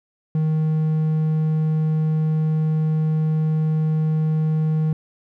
triangle tone, 156.5 Hz, D#3, 10 cents sharp, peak -15 dBFS, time 0.35-4.93 s, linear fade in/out 2 ms, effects none

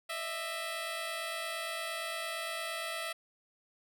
10% pulse tone pair together, 611.3 / 660 Hz, D#5 / E5, -31 / +2 cents, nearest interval minor second, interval 133 cents, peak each -35 / -28 dBFS, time 0.09-3.13 s, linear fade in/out 10 ms, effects none

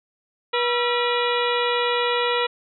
harmonic tone with a mistuned harmonic, 484 Hz, B4, 35 cents flat, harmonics 1 / 2 / 3 / 4 / 5 / 6 / 7 / 8, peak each -23 / -26 / -28 / -29 / -30 / -31 / -31 / -32 dBFS, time 0.53-2.47 s, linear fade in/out 10 ms, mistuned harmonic 3, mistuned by -120 cents, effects none

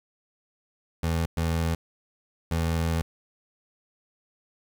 25% pulse tone bursts at uneven times, 82.41 Hz, E2, in tune, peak -20 dBFS, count 3, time 1.03-1.26 / 1.37-1.75 / 2.51-3.02 s, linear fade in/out 5 ms, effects 10-bit

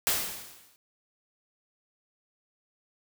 white noise with exponential decay, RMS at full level -24 dBFS, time 0.07-0.76 s, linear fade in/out 0 ms, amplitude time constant 150 ms, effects none

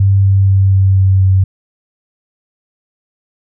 sine tone with pitch steps, 98 / 97.38 / 96.76 / 96.15 / 95.54 / 94.94 Hz, G2 / G2 / G2 / G2 / G2 / F#2, 0 / -11 / -22 / -33 / -44 / +45 cents, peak -6 dBFS, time 0-1.44 s, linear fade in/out 5 ms, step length 240 ms, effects none

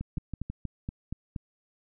two click trains, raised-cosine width 5 ms, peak -22 / -21 dBFS, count 4 / 6, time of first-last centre 0.01-0.5 / 0.18-1.362 s, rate 6.12 / 4.23 Hz, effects none

